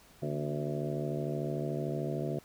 harmonic tone with a mistuned harmonic, 73.42 Hz, D2, in tune, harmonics 2 / 3 / 4 / 5 / 6 / 7 / 8 / 9, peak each -35 / -41 / -42 / -38 / -44 / -43 / -44 / -41 dBFS, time 0.22-2.39 s, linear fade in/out 5 ms, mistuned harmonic 3, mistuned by +89 cents, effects pink hiss -59 dBFS RMS until 2.44 s

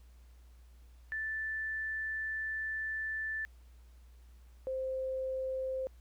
sine tone pair in turn, 1760 / 523.3 Hz, A6 / C5, 0 / 0 cents, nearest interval octave + major sixth, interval 2100 cents, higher first, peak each -34 / -33 dBFS, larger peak second, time 1.12-3.45 / 4.67-5.87 s, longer first, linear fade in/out 0 ms, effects added 60 Hz sine -54 dBFS peak until 6 s + pink hiss -70 dBFS RMS until 6 s

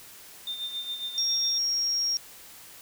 sine tone with tremolo, 3610 Hz, A7, 44 cents sharp, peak -29 dBFS, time 0.47-1.58 s, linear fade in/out 2 ms, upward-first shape sine, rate 7.3 Hz, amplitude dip 60%
sine tone, 5588 Hz, F8, in tune, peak -24 dBFS, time 1.18-2.17 s, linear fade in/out 0 ms
effects white hiss -48 dBFS RMS until 2.81 s

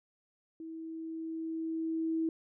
sine tone with level ramp, 323.9 Hz, E4, 30 cents flat, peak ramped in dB -41 to -28 dBFS, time 0.6-2.29 s, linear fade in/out 2 ms, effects none

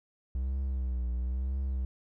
triangle tone with vibrato, 63.7 Hz, C2, 46 cents flat, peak -27 dBFS, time 0.35-1.85 s, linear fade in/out 0 ms, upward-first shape triangle, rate 1 Hz, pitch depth 98 cents each way, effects none

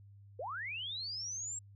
sine linear sweep, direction up, 440 to 7650 Hz, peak -38 dBFS, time 0.39-1.59 s, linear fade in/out 5 ms, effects added 100 Hz sine -54 dBFS peak until 1.75 s

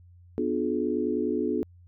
sine chord, B diminished seventh, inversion none, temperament just, 246.9 / 296.3 / 355.6 / 426.7 Hz, B3 / D4 / F4 / Ab4, 0 / +15 / +31 / +47 cents, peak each -30 dBFS, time 0.38-1.63 s, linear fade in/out 0 ms, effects added 88 Hz sine -50 dBFS peak until 1.87 s

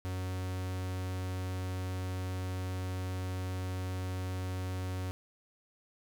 45% pulse tone, 92.5 Hz, F#2, in tune, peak -34 dBFS, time 0.05-5.11 s, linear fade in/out 0 ms, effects none

